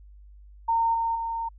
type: tone with level steps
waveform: sine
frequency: 916 Hz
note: A#5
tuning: 31 cents flat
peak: -20 / -23 / -27 dBFS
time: 0.68-1.49 s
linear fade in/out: 10 ms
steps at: 0.94 / 1.15 s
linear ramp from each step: 5 ms
effects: added 50 Hz sine -46 dBFS peak until 1.58 s